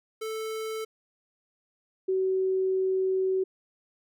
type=tone pair in turn; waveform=square / sine; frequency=440 / 377.9 Hz; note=A4 / F#4; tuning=0 / +37 cents; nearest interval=minor third; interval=263 cents; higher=first; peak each=-32 / -23 dBFS; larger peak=second; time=0.21-0.85 / 2.08-3.44 s; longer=second; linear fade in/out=10 ms; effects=none